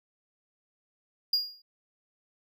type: tone with exponential decay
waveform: triangle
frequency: 4841 Hz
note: D#8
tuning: 48 cents flat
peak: -19 dBFS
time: 1.33-1.62 s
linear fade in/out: 5 ms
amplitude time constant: 63 ms
effects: none